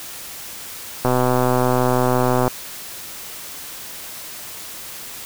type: click train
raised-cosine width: 1 ms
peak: -4 dBFS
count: 181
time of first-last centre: 1.05-2.479 s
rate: 126 Hz
effects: white hiss -34 dBFS RMS until 5.25 s